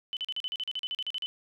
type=tone bursts; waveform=sine; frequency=3019 Hz; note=F#7; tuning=34 cents sharp; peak=-30 dBFS; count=15; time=0.13-1.26 s; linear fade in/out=0 ms; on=38 ms; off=40 ms; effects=none